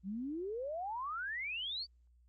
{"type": "exponential sweep", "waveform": "sine", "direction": "up", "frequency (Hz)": [181.5, 4699], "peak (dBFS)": -37, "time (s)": [0.03, 1.87], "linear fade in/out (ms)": 50, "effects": ["added 60 Hz sine -63 dBFS peak until 2.28 s", "Opus 32 kbps"]}